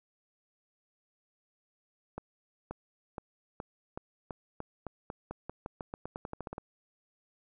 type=accelerating click train; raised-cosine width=1 ms; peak=-24 dBFS; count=22; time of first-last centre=2.18-6.581 s; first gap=530 ms; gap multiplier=0.89; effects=none